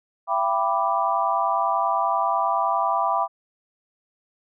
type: chord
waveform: sine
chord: E minor seventh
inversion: none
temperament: equal with one note detuned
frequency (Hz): 673.9 / 784 / 987.8 / 1174.7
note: E5 / G5 / B5 / D6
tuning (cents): +38 / 0 / 0 / 0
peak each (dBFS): -26 / -25 / -24 / -25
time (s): 0.27-3.28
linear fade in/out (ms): 50
effects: none